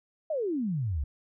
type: exponential sweep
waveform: sine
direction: down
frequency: 659.3 to 63.7 Hz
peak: -27 dBFS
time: 0.3-1.04 s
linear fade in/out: 5 ms
effects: none